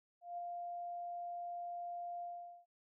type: tone with ADSR envelope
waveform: sine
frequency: 698.5 Hz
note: F5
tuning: in tune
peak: -39 dBFS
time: 0.21-2.66 s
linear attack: 170 ms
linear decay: 8 ms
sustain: -2 dB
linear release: 440 ms
effects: none